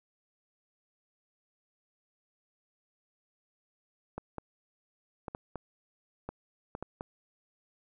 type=clicks; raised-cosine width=1 ms; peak=-23 dBFS; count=9; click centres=4.18 / 4.383 / 5.282 / 5.349 / 5.557 / 6.29 / 6.751 / 6.826 / 7.009 s; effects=none